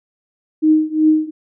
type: tone with tremolo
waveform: sine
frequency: 311.1 Hz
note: D#4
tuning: in tune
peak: -7 dBFS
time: 0.62-1.31 s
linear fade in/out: 20 ms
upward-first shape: triangle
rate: 2.7 Hz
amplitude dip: 95%
effects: none